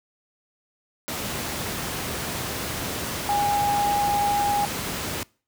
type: tone in noise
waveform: sine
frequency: 818 Hz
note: G#5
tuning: 26 cents flat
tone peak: -20 dBFS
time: 3.29-4.65 s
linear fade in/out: 0 ms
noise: pink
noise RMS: -29 dBFS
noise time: 1.08-5.23 s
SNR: +6 dB
effects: noise-tail reverb RT60 0.4 s tail -25 dB re dry + high-pass 80 Hz 12 dB/octave